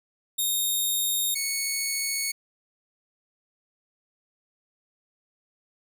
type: tone pair in turn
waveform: 10% pulse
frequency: 3700 / 2213 Hz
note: A#7 / C#7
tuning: -14 / -3 cents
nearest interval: major sixth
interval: 889 cents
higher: first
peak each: -16 / -17 dBFS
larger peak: first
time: 0.38-1.35 / 1.35-2.32 s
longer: neither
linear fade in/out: 10 ms
effects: none